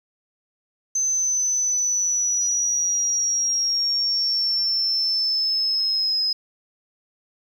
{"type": "exponential sweep", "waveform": "sine", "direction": "down", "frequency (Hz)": [6180, 5070], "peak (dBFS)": -19, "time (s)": [0.95, 6.33], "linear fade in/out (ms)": 5, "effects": ["8-bit"]}